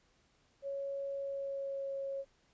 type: tone with pitch glide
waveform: sine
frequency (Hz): 554.4 to 547.7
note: C#5 to C#5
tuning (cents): 0 to -21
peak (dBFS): -36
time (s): 0.62-2.25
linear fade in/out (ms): 50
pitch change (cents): -21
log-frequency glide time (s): 1.16-1.95
effects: pink hiss -71 dBFS RMS until 2.53 s + resampled to 16000 Hz